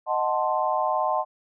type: chord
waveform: sine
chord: D# diminished seventh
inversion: none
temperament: equal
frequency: 622.3 / 740 / 880 / 1046.5 Hz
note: D#5 / F#5 / A5 / C6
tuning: 0 / 0 / 0 / 0 cents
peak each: -27 dBFS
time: 0.06-1.25 s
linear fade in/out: 50 ms
effects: none